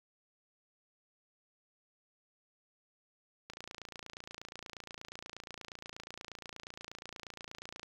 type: click train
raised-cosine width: 0.2 ms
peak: -27 dBFS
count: 124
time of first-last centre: 3.5-7.831 s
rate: 28.4 Hz
effects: 9-bit